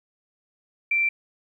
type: tone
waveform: sine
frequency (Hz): 2349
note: D7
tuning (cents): 0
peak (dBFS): -19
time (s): 0.91-1.09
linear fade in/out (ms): 5
effects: 10-bit

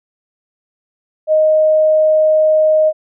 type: tone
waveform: sine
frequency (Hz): 622.3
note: D#5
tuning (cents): 0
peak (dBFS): -8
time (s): 1.27-2.93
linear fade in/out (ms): 50
effects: none

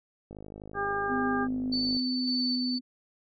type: click train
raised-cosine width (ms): 2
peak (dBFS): -30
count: 87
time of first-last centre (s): 0.31-1.967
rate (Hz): 51.9
type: harmonic tone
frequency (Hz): 401.6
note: G4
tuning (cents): +42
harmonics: 1 / 2 / 3 / 4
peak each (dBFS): -33 / -33 / -33 / -33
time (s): 0.74-1.48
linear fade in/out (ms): 50
type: tone with pitch glide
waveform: sine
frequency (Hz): 254.9 to 252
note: C4 to B3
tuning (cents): -45 to +35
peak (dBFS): -28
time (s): 1.08-2.81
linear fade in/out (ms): 50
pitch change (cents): -20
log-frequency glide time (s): 2.13-2.52
type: tone with tremolo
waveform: sine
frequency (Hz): 4509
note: C#8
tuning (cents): +29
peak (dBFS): -28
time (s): 1.72-2.79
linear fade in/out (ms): 10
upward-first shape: square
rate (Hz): 1.8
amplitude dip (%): 35
effects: none

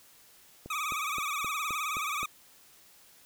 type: click train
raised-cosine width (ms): 2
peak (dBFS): -29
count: 7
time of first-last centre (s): 0.66-2.231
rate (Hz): 3.82
type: tone with vibrato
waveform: 25% pulse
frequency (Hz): 1200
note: D6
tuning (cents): +37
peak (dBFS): -27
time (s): 0.7-2.26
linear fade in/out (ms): 5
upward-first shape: sine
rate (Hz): 19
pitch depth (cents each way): 110
effects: white hiss -58 dBFS RMS until 3.25 s

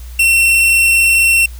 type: tone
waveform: 45% pulse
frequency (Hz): 2711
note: E7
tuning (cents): +48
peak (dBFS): -8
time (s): 0.19-1.46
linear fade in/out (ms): 5
effects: added 60 Hz sine -27 dBFS peak until 1.59 s + white hiss -42 dBFS RMS until 1.59 s

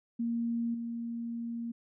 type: tone with level steps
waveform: sine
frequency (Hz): 233.3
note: A#3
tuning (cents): +2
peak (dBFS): -29 / -34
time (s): 0.19-1.72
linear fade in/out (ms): 10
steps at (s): 0.74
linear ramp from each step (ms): 5
effects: none

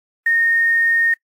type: tone with quantisation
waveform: sine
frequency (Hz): 1843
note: A#6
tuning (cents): -20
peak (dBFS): -13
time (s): 0.26-1.14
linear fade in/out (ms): 5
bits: 7
effects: noise-tail reverb RT60 0.1 s tail -22 dB re dry + AAC 48 kbps

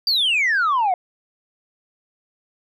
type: exponential sweep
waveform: sine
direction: down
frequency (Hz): 4765 to 698.5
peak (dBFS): -14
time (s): 0.07-0.94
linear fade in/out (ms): 2
effects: tanh soft clip ceiling -14 dBFS

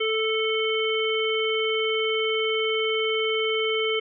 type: harmonic tone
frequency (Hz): 440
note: A4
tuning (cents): 0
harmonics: 1 / 3 / 5 / 7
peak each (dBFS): -24 / -33 / -29 / -28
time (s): 0-4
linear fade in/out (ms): 10
effects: none

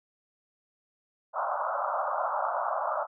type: band-pass noise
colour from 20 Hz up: pink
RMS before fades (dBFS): -30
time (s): 1.33-3.07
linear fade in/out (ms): 50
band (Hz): 570 to 1400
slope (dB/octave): 96
effects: none

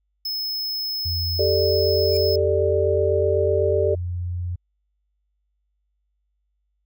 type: tone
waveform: square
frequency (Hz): 5190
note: E8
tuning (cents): -28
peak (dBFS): -25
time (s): 0.25-2.36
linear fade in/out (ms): 5
type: tone with pitch glide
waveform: sine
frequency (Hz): 86.8 to 88.37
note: F2 to F2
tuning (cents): -10 to +21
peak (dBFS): -24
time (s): 1.05-4.56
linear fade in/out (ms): 10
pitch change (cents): +31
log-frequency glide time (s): 2.47-3.53
type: chord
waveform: sine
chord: G suspended second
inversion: none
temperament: equal with one note detuned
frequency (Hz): 392 / 440 / 592.1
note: G4 / A4 / D5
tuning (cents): 0 / 0 / +14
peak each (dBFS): -22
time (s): 1.39-3.95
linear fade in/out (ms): 5
type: tone with exponential growth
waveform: 5% pulse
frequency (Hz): 2373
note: D7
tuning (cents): +17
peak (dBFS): -24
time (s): 2.04-2.17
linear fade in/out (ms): 0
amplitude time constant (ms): 27
effects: added 50 Hz sine -69 dBFS peak until 6.85 s

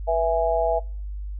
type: tone with amplitude modulation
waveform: sine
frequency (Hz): 659.3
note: E5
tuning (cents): 0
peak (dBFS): -14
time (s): 0.07-0.8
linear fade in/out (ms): 20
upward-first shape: sine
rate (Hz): 169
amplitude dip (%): 100
effects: noise-tail reverb RT60 0.4 s tail -24 dB re dry + added 50 Hz sine -29 dBFS peak until 1.39 s

